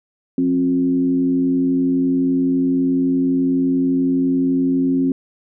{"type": "tone with frequency modulation", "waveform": "sine", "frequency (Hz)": 266.6, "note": "C4", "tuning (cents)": 33, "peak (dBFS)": -14, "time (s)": [0.38, 5.12], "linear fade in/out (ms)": 2, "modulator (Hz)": 88.2, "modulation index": 0.54, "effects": []}